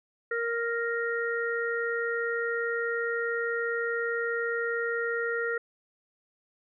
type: harmonic tone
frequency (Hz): 466.2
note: A#4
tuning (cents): 0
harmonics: 1 / 3 / 4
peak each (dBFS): -30 / -32 / -33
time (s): 0.31-5.58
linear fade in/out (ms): 5
effects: none